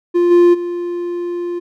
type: tone with level steps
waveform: triangle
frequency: 349.2 Hz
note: F4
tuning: in tune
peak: -8 / -4 / -17 dBFS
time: 0.14-1.6 s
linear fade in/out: 20 ms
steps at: 0.3 / 0.53 s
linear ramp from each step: 20 ms
effects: none